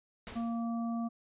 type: noise with exponential decay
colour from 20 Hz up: pink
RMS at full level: -41 dBFS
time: 0.27-0.7 s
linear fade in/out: 0 ms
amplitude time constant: 93 ms
type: harmonic tone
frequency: 231.7 Hz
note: A#3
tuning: 10 cents flat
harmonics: 1 / 3 / 5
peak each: -32 / -42 / -46 dBFS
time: 0.35-1.09 s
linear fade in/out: 20 ms
effects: resampled to 8000 Hz